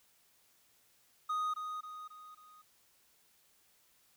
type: tone with echo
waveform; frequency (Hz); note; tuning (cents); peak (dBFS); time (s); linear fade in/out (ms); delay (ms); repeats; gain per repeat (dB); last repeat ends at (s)
triangle; 1244.5; D#6; 0; -30; 1.29-1.54; 10; 270; 4; -6; 2.62
effects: white hiss -69 dBFS RMS until 4.16 s